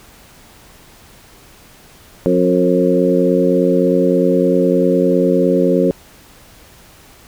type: harmonic tone with a mistuned harmonic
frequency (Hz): 89.8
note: F2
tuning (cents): +49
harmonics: 2 / 3 / 4 / 5 / 6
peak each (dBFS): -17 / -17 / -17 / -17 / -17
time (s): 2.26-5.91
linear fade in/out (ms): 0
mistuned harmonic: 5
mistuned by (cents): +25
effects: pink hiss -44 dBFS RMS until 7.27 s